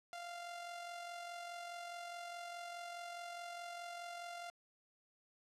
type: tone with amplitude modulation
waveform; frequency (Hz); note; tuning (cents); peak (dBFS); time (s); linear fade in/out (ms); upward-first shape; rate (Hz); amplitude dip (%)
sawtooth; 695; F5; -9; -40; 0.13-4.5; 0; sine; 44.8; 40
effects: low-pass 9000 Hz 12 dB/octave

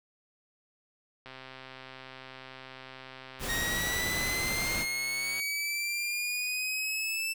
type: click train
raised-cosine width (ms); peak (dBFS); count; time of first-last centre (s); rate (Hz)
0.3; -29; 543; 1.26-5.397; 131
type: noise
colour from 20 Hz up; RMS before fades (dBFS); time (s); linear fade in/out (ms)
pink; -35; 3.39-4.86; 50
type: linear sweep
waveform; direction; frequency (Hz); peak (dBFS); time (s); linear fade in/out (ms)
sawtooth; up; 1864.7 to 2656; -27; 3.48-7.34; 20
effects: none

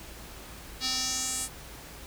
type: tone with band-pass filter sweep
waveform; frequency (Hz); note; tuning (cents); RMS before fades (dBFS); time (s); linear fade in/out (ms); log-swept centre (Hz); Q
square; 258.2; C4; -23; -31; 0.8-1.49; 50; 4500 to 9100; 3.1
effects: added 55 Hz sine -49 dBFS peak until 2.06 s + pink hiss -46 dBFS RMS until 2.06 s

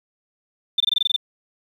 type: tone bursts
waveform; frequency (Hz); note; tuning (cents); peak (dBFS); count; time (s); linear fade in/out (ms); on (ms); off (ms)
sine; 3566; A7; +22; -15; 9; 0.78-1.163; 5; 23; 22
effects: 8-bit

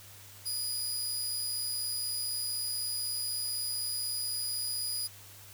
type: tone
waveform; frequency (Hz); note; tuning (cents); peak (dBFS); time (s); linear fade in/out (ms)
20% pulse; 4918; D#8; -21; -26; 0.45-5.08; 20
effects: added 99 Hz sine -55 dBFS peak until 5.53 s + white hiss -52 dBFS RMS until 5.53 s

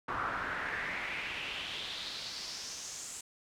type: noise with band-pass filter sweep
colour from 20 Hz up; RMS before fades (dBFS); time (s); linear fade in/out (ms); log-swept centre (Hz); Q
brown; -39; 0.08-3.21; 5; 1200 to 7800; 3.7
effects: none

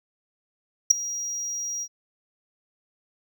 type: tone with ADSR envelope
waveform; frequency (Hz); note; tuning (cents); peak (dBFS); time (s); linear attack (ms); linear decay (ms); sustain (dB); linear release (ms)
triangle; 5720; F8; +41; -6; 0.9-1.88; 11; 4; -21; 58
effects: none

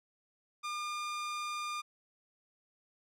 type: tone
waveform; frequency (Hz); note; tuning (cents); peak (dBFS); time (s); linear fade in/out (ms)
sawtooth; 1206; D6; +46; -32; 0.63-1.82; 20
effects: low-pass 8000 Hz 12 dB/octave

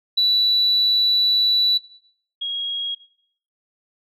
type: tone pair in turn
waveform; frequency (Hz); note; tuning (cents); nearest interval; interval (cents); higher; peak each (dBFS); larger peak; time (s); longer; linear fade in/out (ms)
sine; 3951 / 3289; B7 / G#7; 0 / -18; minor third; 318; first; -13 / -23; first; 0.17-1.78 / 2.41-2.95; first; 10
effects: noise-tail reverb RT60 0.6 s tail -17 dB re dry + tanh soft clip ceiling -10 dBFS

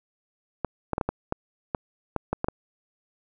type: clicks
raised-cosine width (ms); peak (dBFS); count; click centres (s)
1; -11; 11; 0.647 / 0.933 / 0.981 / 1.012 / 1.09 / 1.324 / 1.748 / 2.163 / 2.33 / 2.444 / 2.485
effects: none

